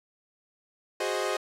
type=chord; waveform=sawtooth; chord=Ab dominant seventh; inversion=third; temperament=equal; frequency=370 / 415.3 / 523.3 / 622.3 Hz; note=Gb4 / Ab4 / C5 / Eb5; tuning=0 / 0 / 0 / 0 cents; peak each=-29 dBFS; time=1-1.37 s; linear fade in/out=5 ms; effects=low-pass 10000 Hz 12 dB/octave